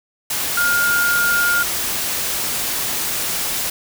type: tone in noise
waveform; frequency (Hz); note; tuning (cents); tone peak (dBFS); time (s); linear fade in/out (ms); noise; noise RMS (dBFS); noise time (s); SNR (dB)
sine; 1415; F6; +22; -15; 0.57-1.63; 5; white; -22; 0.3-3.7; +4
effects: none